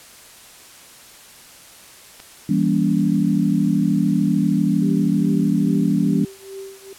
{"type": "clicks", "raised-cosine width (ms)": 0.2, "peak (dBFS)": [-28, -21], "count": 2, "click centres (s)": [2.197, 2.201]}
{"type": "chord", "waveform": "sine", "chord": "E diminished seventh", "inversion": "none", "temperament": "just", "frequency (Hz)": [164.81, 197.78, 237.3, 284.8], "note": ["E3", "G3", "Bb3", "Db4"], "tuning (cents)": [0, 16, 31, 47], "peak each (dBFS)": [-21, -19, -22, -21], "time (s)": [2.49, 6.25], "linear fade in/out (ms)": 5}
{"type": "tone with tremolo", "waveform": "sine", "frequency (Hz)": 388.9, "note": "G4", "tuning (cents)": -14, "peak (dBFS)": -29, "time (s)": [4.82, 6.93], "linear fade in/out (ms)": 2, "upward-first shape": "triangle", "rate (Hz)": 2.4, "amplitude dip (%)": 95}
{"effects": ["white hiss -44 dBFS RMS until 6.98 s", "low-pass 12000 Hz 12 dB/octave"]}